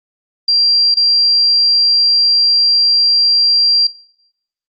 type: tone with dropouts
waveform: sine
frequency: 4742 Hz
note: D8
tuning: 16 cents sharp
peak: -9 dBFS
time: 0.48-3.87 s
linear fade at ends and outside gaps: 5 ms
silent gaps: 0.943-0.969 s
effects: noise-tail reverb RT60 0.8 s tail -21 dB re dry + Opus 24 kbps